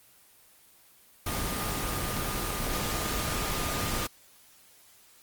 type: tone in noise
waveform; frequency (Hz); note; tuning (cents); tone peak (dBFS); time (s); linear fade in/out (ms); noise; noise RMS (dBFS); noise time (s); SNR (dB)
sine; 1218; D#6; -37; -39; 1.26-4.07; 5; pink; -31; 1.26-4.07; -11
effects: white hiss -58 dBFS RMS until 5.22 s + Opus 24 kbps